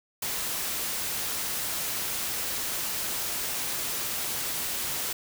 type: noise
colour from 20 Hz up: white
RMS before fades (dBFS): -31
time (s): 0.22-5.13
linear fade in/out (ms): 5
effects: none